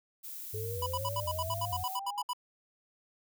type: noise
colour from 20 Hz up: violet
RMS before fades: -43 dBFS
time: 0.23-1.98 s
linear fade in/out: 20 ms
type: tone with vibrato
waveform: sine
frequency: 95 Hz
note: F#2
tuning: 46 cents sharp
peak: -37 dBFS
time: 0.53-1.84 s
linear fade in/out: 10 ms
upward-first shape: square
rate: 2.1 Hz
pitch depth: 140 cents each way
type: linear sweep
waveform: sine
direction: up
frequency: 426.4 to 839 Hz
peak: -38 dBFS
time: 0.54-2.23 s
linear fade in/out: 5 ms
type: tone bursts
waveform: square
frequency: 987.8 Hz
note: B5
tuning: in tune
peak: -32 dBFS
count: 14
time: 0.82-2.333 s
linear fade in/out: 5 ms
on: 44 ms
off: 69 ms
effects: none